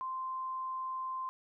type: tone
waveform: sine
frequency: 1042 Hz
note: C6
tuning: 7 cents flat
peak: -35 dBFS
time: 0.01-1.29 s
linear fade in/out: 0 ms
effects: none